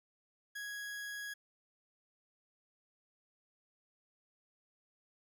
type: tone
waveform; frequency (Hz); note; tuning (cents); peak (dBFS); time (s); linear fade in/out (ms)
40% pulse; 1661.2; G#6; 0; -40; 0.55-1.34; 10
effects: none